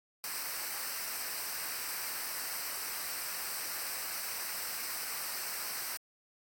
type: noise with comb filter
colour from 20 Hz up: white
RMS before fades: -38 dBFS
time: 0.24-5.97 s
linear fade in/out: 0 ms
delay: 0.29 ms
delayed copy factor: -0.7
effects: AAC 64 kbps